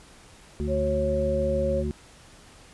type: harmonic tone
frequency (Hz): 73.4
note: D2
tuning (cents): 0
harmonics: 1 / 2 / 3 / 5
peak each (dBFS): -29 / -34 / -31 / -32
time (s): 0.6-1.91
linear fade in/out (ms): 0
type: tone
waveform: sine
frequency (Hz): 547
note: C#5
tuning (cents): -23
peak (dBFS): -24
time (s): 0.67-1.84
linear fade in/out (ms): 50
effects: pink hiss -51 dBFS RMS until 2.73 s + resampled to 24000 Hz